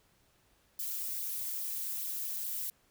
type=noise with flanger; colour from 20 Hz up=violet; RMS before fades=-37 dBFS; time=0.79-2.7 s; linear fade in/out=2 ms; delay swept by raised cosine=0.21 to 6.11 ms; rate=2.4 Hz; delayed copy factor=+0.65; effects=pink hiss -69 dBFS RMS until 2.9 s